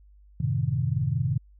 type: chord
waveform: sine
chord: F# diminished seventh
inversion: none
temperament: equal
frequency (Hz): 92.5 / 110 / 130.81 / 155.56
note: F#2 / A2 / C3 / Eb3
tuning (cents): 0 / 0 / 0 / 0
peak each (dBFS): -32 / -29 / -26 / -29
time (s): 0.4-1.38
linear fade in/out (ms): 5
effects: added 50 Hz sine -51 dBFS peak until 1.59 s